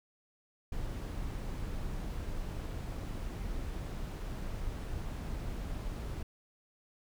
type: noise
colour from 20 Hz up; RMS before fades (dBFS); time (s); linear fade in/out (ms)
brown; -38; 0.72-6.23; 5
effects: none